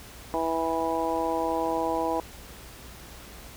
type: harmonic tone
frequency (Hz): 163.7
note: E3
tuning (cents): -12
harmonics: 2 / 3 / 4 / 5 / 6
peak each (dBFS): -31 / -31 / -31 / -31 / -31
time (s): 0.34-2.2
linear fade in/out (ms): 0
effects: added 60 Hz sine -49 dBFS peak until 3.56 s + pink hiss -46 dBFS RMS until 3.56 s